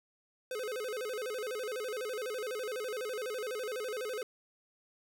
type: tone with vibrato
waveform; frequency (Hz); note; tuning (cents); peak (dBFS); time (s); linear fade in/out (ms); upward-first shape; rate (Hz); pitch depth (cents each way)
square; 466.2; A#4; 0; -36; 0.51-4.23; 2; square; 12; 160
effects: none